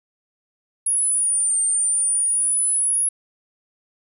sine linear two-way sweep, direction down then up, 10520 to 8800 to 10520 Hz, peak -17 dBFS, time 0.86-3.09 s, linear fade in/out 5 ms, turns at 1.6 s, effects none

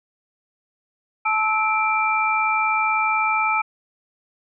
sine tone cluster, 870 / 1302 / 2354 Hz, A5 / E6 / D7, -20 / -22 / +3 cents, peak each -22 dBFS, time 1.25-3.62 s, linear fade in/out 10 ms, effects none

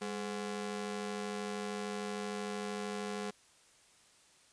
sawtooth ring-modulated tone, 311.1 Hz, D#4, in tune, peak -30 dBFS, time 0.01-3.31 s, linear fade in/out 10 ms, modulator 109 Hz, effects white hiss -64 dBFS RMS until 4.52 s + resampled to 22050 Hz

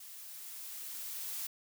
blue noise with level ramp, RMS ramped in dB -50 to -39 dBFS, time 0-1.47 s, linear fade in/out 5 ms, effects none

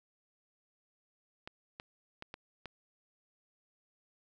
clicks, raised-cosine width 0.3 ms, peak -27 dBFS, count 5, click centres 1.475 / 1.799 / 2.224 / 2.341 / 2.657 s, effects none

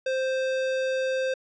sine tone with hard clipping, 523.3 Hz, C5, in tune, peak -26 dBFS, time 0.06-1.34 s, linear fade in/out 5 ms, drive 18 dB, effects low-pass 6000 Hz 12 dB/octave

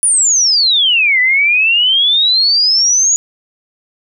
sine exponential two-way sweep, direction down then up, 9956 to 1977 to 6840 Hz, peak -8 dBFS, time 0.03-3.16 s, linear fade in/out 0 ms, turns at 1.2 s, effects none

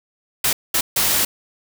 white noise bursts at uneven times, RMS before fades -18 dBFS, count 3, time 0.44-0.53 / 0.74-0.81 / 0.96-1.25 s, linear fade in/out 5 ms, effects none

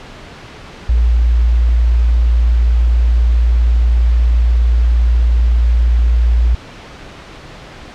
sine tone, 58.5 Hz, A#1, 7 cents sharp, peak -8 dBFS, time 0.89-6.55 s, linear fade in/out 5 ms, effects pink hiss -34 dBFS RMS until 7.94 s + low-pass 4000 Hz 12 dB/octave

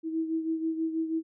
sine beating tone pair, 322.1 / 328.3 Hz, E4 / E4, -40 / -7 cents, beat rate 6.2 Hz, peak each -28 / -35 dBFS, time 0.03-1.23 s, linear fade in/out 50 ms, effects none

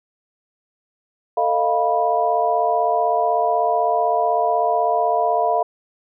sine tone cluster, 445.8 / 622 / 698 / 979 Hz, A4 / D#5 / F5 / B5, +23 / -1 / -1 / -15 cents, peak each -24 / -23 / -18 / -23 dBFS, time 1.37-5.63 s, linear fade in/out 5 ms, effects none

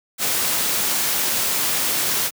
white noise, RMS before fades -21 dBFS, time 0.18-2.31 s, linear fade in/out 50 ms, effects high-pass 100 Hz 12 dB/octave

